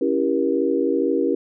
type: chord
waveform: sine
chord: C# diminished seventh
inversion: none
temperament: equal with one note detuned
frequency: 277.2 / 329.6 / 392 / 476 Hz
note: C#4 / E4 / G4 / Bb4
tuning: 0 / 0 / 0 / +36 cents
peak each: -23 dBFS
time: 0.01-1.35 s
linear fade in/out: 5 ms
effects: none